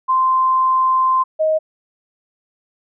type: tone pair in turn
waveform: sine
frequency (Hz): 1041 / 627.8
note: C6 / D#5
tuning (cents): -9 / +15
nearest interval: major sixth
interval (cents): 876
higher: first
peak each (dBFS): -12 / -13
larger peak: first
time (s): 0.08-1.24 / 1.39-1.59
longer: first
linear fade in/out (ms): 20
effects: none